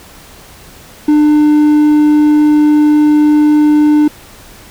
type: tone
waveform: triangle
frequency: 299.7 Hz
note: D4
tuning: 35 cents sharp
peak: -3 dBFS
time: 1.08-4.08 s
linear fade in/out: 5 ms
effects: pink hiss -37 dBFS RMS until 4.7 s